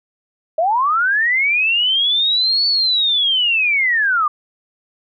sine linear two-way sweep, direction up then down, 613 to 4500 to 1165 Hz, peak -13 dBFS, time 0.58-4.28 s, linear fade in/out 5 ms, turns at 2.67 s, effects none

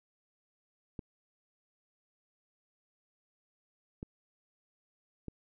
clicks, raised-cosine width 3 ms, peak -27 dBFS, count 3, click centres 0.992 / 4.029 / 5.283 s, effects none

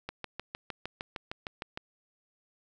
click train, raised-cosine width 0.3 ms, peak -20 dBFS, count 12, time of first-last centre 0.09-1.775 s, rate 6.53 Hz, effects none

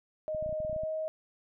sine tone with pitch glide, 621 to 630 Hz, D#5 to D#5, -3 to +21 cents, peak -31 dBFS, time 0.28-1.08 s, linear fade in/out 0 ms, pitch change +24 cents, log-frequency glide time 0.67-0.85 s
clicks, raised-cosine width 5 ms, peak -32 dBFS, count 11, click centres 0.348 / 0.426 / 0.462 / 0.493 / 0.527 / 0.603 / 0.649 / 0.697 / 0.729 / 0.763 / 0.835 s
effects none

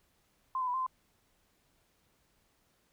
sine tone with pitch steps, 1043 / 1013 / 985 / 1043 / 1031 Hz, C6 / B5 / B5 / C6 / C6, -6 / +44 / -5 / -6 / -26 cents, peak -30 dBFS, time 0.55-0.865 s, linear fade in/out 2 ms, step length 63 ms, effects pink hiss -72 dBFS RMS until 2.92 s

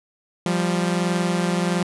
sawtooth tone pair together, 174.62 / 196 Hz, F3 / G3, 0 / 0 cents, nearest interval major second, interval 200 cents, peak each -17 / -21 dBFS, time 0.46-1.83 s, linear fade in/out 2 ms, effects resampled to 24000 Hz

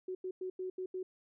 sine tone bursts at uneven times, 371.1 Hz, F#4, 5 cents sharp, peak -36 dBFS, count 6, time 0.08-0.15 / 0.24-0.31 / 0.41-0.5 / 0.59-0.7 / 0.78-0.86 / 0.94-1.03 s, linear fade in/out 5 ms, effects none

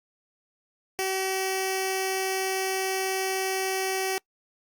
10% pulse tone with notch filter, 380.9 Hz, G4, 50 cents flat, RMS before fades -28 dBFS, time 0.99-4.18 s, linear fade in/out 0 ms, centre 1300 Hz, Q 0.97, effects noise-tail reverb RT60 0.1 s tail -26 dB re dry + Opus 48 kbps

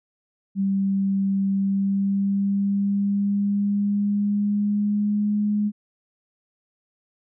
sine tone with pitch glide, 195.4 to 208.2 Hz, G3 to G#3, -5 to +5 cents, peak -19 dBFS, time 0.55-5.72 s, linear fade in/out 50 ms, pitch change +110 cents, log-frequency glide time 1.5-5.35 s, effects none

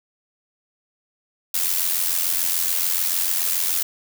blue noise with amplitude modulation, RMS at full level -19 dBFS, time 1.54-3.83 s, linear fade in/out 5 ms, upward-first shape sine, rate 86.9 Hz, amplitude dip 65%, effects none

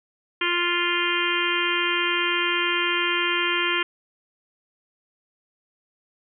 harmonic tone, 349.2 Hz, F4, in tune, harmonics 1 / 3 / 4 / 5 / 6 / 7 / 8 / 9, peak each -29 / -29 / -29 / -29 / -29 / -29 / -29 / -29 dBFS, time 0.41-3.83 s, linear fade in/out 5 ms, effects none

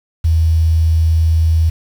sine tone with quantisation, 81 Hz, E2, 30 cents flat, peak -9 dBFS, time 0.24-1.7 s, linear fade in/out 10 ms, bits 6, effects none

